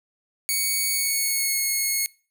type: tone with pitch glide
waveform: 5% pulse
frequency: 2235 to 2179 Hz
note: C#7 to C#7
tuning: +14 to -30 cents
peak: -12 dBFS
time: 0.49-2.06 s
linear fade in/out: 0 ms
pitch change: -44 cents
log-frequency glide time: 0.9-1.6 s
effects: noise-tail reverb RT60 0.4 s tail -25 dB re dry